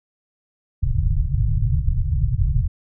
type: low-pass noise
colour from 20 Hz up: pink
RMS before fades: -19 dBFS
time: 0.82-2.68 s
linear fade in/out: 10 ms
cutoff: 150 Hz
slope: 96 dB/octave
effects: none